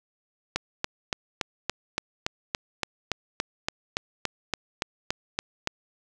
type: click train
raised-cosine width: 0.2 ms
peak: -8 dBFS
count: 19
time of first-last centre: 0.56-5.674 s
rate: 3.52 Hz
effects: none